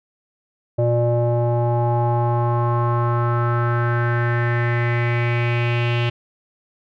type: tone with low-pass filter sweep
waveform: square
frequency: 119.2 Hz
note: A#2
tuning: 39 cents sharp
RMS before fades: -19 dBFS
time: 0.78-6.1 s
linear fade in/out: 10 ms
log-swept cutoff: 580 to 2900 Hz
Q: 4.4
effects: none